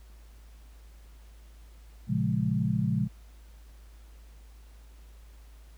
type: chord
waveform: sine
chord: Bb minor seventh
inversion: none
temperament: equal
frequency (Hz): 116.54 / 138.59 / 174.61 / 207.7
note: Bb2 / Db3 / F3 / Ab3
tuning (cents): 0 / 0 / 0 / 0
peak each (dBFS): -30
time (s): 2.07-3.09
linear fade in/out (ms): 50
effects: added 54 Hz sine -48 dBFS peak until 5.77 s + pink hiss -62 dBFS RMS until 5.77 s